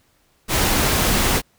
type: noise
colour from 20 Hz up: pink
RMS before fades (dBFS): -18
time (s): 0.48-1.42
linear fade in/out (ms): 50
effects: pink hiss -61 dBFS RMS until 1.58 s